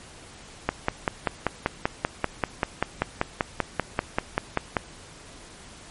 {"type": "click train", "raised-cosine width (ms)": 0.5, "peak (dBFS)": -6, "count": 22, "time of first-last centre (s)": [0.69, 4.768], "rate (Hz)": 5.15, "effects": ["pink hiss -46 dBFS RMS until 5.9 s", "MP3 48 kbps"]}